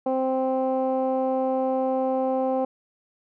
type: tone with low-pass filter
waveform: 15% pulse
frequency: 261.6 Hz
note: C4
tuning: in tune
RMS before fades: -24 dBFS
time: 0.06-2.65 s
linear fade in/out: 5 ms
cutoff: 660 Hz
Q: 2.2
effects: none